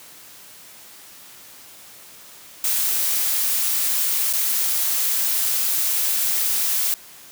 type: noise with dropouts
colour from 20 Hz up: blue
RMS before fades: -21 dBFS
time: 2.64-6.94 s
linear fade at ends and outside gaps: 1 ms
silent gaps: 4.329-4.335 s
effects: white hiss -44 dBFS RMS until 7.31 s + high-pass 80 Hz 12 dB/octave